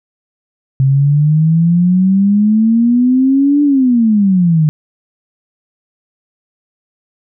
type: exponential two-way sweep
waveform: sine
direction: up then down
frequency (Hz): 132.3 to 293.7 to 149.6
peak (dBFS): -7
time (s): 0.8-4.69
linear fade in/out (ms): 0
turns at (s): 3.63
effects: none